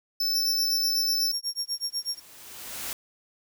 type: tone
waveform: square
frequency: 5274 Hz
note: E8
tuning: in tune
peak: -24 dBFS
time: 0.2-1.32 s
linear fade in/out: 5 ms
type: tone with tremolo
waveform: 35% pulse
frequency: 5550 Hz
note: F8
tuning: 12 cents flat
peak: -23 dBFS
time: 0.34-2.2 s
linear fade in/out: 20 ms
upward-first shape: sine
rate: 8.1 Hz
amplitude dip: 100%
type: noise with exponential growth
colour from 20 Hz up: white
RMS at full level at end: -32 dBFS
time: 1.5-2.93 s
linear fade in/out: 0 ms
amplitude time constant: 310 ms
effects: none